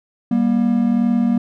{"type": "tone pair together", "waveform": "triangle", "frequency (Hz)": [196, 238.3], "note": ["G3", "A#3"], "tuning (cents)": [0, 38], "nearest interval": "minor third", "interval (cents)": 338, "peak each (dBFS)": [-17, -13], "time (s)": [0.31, 1.38], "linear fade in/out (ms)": 5, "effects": []}